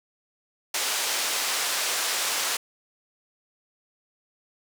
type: band-pass noise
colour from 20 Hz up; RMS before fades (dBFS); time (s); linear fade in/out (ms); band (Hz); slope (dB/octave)
white; -27; 0.74-2.57; 5; 490 to 7800; 12
effects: none